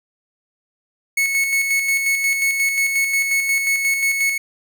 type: tone with tremolo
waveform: 45% pulse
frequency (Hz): 2201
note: C#7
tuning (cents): -13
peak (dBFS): -15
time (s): 1.17-4.38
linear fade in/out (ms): 5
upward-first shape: square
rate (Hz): 5.6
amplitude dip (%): 40
effects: none